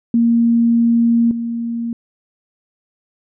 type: tone with level steps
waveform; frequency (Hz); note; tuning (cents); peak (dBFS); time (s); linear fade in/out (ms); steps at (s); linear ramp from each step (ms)
sine; 233.1; A#3; 0; -10 / -19; 0.14-1.93; 2; 1.31; 2
effects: none